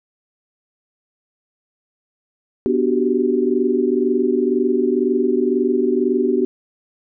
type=chord; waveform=sine; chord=G major seventh; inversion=first; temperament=equal; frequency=246.9 / 293.7 / 370 / 392 Hz; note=B3 / D4 / F#4 / G4; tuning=0 / 0 / 0 / 0 cents; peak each=-20 / -23 / -19 / -20 dBFS; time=2.66-6.45 s; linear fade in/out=0 ms; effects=none